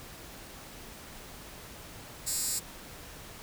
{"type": "tone with high-pass filter", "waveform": "10% pulse", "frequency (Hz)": 309.5, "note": "D#4", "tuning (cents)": -9, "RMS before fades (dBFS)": -32, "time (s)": [2.26, 2.6], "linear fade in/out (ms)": 20, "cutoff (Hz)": 7300, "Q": 1.7, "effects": ["pink hiss -47 dBFS RMS until 3.42 s"]}